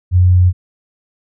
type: tone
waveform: sine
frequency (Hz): 90.4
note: F#2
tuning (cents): -40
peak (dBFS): -6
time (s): 0.11-0.53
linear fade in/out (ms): 50
effects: none